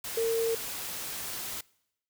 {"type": "tone in noise", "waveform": "sine", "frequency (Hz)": 455.7, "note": "A#4", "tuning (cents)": -39, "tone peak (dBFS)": -25, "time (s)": [0.17, 0.55], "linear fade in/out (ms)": 5, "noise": "white", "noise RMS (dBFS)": -37, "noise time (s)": [0.04, 1.61], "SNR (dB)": 9, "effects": ["noise-tail reverb RT60 0.8 s tail -24 dB re dry"]}